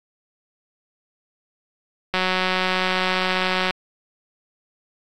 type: click train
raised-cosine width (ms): 0.3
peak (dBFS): -5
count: 291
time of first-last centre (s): 2.14-3.708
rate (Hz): 185
effects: AAC 64 kbps